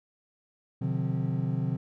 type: tone cluster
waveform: triangle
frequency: 128.9 / 149.5 / 176.8 / 261.5 Hz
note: C3 / D3 / F3 / C4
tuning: -26 / +31 / +22 / -1 cents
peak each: -28 / -29 / -31 / -35 dBFS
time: 0.81-1.77 s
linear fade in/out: 10 ms
effects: none